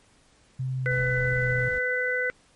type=tone with pitch glide; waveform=sine; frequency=130.1 to 125.16 Hz; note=C3 to B2; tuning=-9 to +24 cents; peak=-26 dBFS; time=0.59-1.69 s; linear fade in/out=10 ms; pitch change=-67 cents; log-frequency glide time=0.72-1.56 s
type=harmonic tone; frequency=500 Hz; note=B4; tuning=21 cents sharp; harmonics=1 / 3 / 4; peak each=-29 / -27 / -28 dBFS; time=0.86-2.3 s; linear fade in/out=0 ms
type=noise; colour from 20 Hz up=brown; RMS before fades=-39 dBFS; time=0.9-1.79 s; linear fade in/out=10 ms
effects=pink hiss -60 dBFS RMS until 2.55 s + MP3 48 kbps